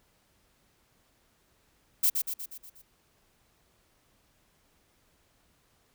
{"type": "noise with echo", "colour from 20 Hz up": "violet", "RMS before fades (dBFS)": -23, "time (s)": [2.03, 2.1], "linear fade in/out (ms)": 10, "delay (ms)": 120, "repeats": 6, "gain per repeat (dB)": -5, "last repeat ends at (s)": 2.82, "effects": ["pink hiss -68 dBFS RMS until 5.94 s"]}